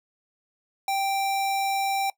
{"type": "tone", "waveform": "square", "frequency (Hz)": 784, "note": "G5", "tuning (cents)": 0, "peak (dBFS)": -24, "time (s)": [0.88, 2.1], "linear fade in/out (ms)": 2, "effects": ["noise-tail reverb RT60 0.1 s tail -21 dB re dry"]}